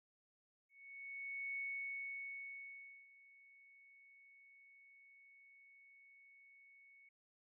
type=tone with ADSR envelope; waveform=sine; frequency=2217 Hz; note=C#7; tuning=in tune; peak=-40 dBFS; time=0.69-7.09 s; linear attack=880 ms; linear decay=1500 ms; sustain=-22 dB; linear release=5 ms; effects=none